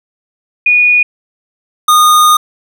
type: tone pair in turn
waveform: sine / square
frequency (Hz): 2457 / 1228.5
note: D#7 / D#6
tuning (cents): -22 / -22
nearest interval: octave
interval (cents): 1200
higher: first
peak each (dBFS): -5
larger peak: neither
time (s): 0.66-1.03 / 1.88-2.37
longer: second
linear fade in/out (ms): 5
effects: none